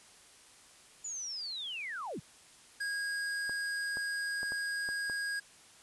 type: linear sweep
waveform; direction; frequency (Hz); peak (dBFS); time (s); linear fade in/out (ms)
sine; down; 7040 to 93.2; -37; 1.04-2.2; 10
type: tone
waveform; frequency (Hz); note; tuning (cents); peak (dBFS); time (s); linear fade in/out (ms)
square; 1637; G#6; -25; -34; 2.8-5.4; 10
type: clicks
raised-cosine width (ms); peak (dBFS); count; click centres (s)
1; -31; 6; 3.495 / 3.971 / 4.431 / 4.521 / 4.889 / 5.098
effects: white hiss -58 dBFS RMS until 5.82 s + resampled to 24000 Hz